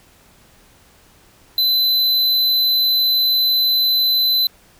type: tone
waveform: square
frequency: 4027 Hz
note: B7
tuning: 33 cents sharp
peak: -14 dBFS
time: 1.58-4.47 s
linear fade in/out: 2 ms
effects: pink hiss -51 dBFS RMS until 4.79 s